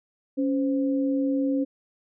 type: tone pair together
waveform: sine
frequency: 277.1 / 517.4 Hz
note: C#4 / C5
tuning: -1 / -19 cents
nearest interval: major seventh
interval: 1082 cents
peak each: -22 / -30 dBFS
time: 0.37-1.65 s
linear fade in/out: 20 ms
effects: none